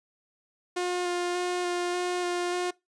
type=tone with vibrato; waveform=sawtooth; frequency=355.5 Hz; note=F4; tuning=31 cents sharp; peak=-23 dBFS; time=0.76-2.71 s; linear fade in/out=10 ms; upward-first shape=square; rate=1.7 Hz; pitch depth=11 cents each way; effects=noise-tail reverb RT60 0.2 s tail -22 dB re dry + resampled to 22050 Hz